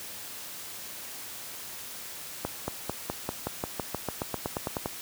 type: accelerating click train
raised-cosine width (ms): 1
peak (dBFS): -15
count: 17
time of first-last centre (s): 2.45-4.859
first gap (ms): 230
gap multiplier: 0.94
effects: white hiss -41 dBFS RMS until 5.01 s + high-pass 60 Hz 12 dB/octave